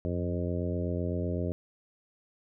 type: harmonic tone with a mistuned harmonic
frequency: 87.9 Hz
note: F2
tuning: 12 cents sharp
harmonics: 1 / 2 / 3 / 4 / 5 / 6 / 7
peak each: -32 / -35 / -37 / -38 / -39 / -40 / -40 dBFS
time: 0.05-1.52 s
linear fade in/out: 0 ms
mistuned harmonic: 1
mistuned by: +41 cents
effects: none